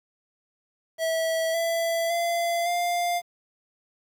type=tone with pitch steps; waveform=square; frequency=651 / 667 / 683.4 / 700.1 Hz; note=E5 / E5 / F5 / F5; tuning=-22 / +20 / -38 / +4 cents; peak=-24 dBFS; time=0.98-3.22 s; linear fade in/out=50 ms; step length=560 ms; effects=9-bit